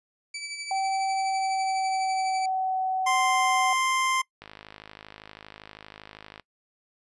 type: tone with tremolo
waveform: 20% pulse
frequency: 2310 Hz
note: D7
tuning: 29 cents flat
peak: -27 dBFS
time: 0.34-2.46 s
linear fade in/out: 5 ms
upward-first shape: sine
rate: 12 Hz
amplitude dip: 45%
type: tone with pitch glide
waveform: sine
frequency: 772 to 753.5 Hz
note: G5 to F#5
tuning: -27 to +31 cents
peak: -24 dBFS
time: 0.71-3.73 s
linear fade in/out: 2 ms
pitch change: -42 cents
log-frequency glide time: 1.06-2.78 s
type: tone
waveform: 25% pulse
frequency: 1046.5 Hz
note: C6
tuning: in tune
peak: -19 dBFS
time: 3.06-4.22 s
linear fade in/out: 10 ms
type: click train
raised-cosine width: 0.3 ms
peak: -26 dBFS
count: 105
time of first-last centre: 4.42-6.397 s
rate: 52.6 Hz
effects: noise-tail reverb RT60 0.1 s tail -22 dB re dry + resampled to 24000 Hz